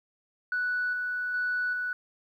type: tone with level steps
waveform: sine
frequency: 1480 Hz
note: F#6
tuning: in tune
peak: -25 / -28 / -25 / -28 dBFS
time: 0.52-1.93 s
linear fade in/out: 2 ms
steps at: 0.93 / 1.34 / 1.73 s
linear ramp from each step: 2 ms
effects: tanh soft clip ceiling -22 dBFS + 11-bit